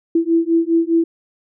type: beating tone pair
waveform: sine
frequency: 329.6 / 334.5 Hz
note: E4 / E4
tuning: 0 / +25 cents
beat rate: 4.9 Hz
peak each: -16 dBFS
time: 0.15-1.04 s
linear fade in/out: 5 ms
effects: none